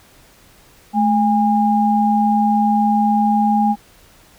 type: tone pair together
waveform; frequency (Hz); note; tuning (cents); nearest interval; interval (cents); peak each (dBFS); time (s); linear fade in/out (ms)
sine; 215.9 / 815; A3 / G#5; -33 / -33; octave + major seventh; 2300; -15; 0.93-3.76; 50
effects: pink hiss -49 dBFS RMS until 4.38 s